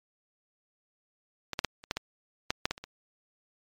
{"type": "clicks", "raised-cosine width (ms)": 0.2, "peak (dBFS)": [-15, -10, -8, -28, -11, -14, -9, -8, -13, -27, -23], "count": 11, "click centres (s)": [1.533, 1.591, 1.647, 1.839, 1.911, 1.97, 2.505, 2.655, 2.71, 2.779, 2.84], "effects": ["MP3 96 kbps"]}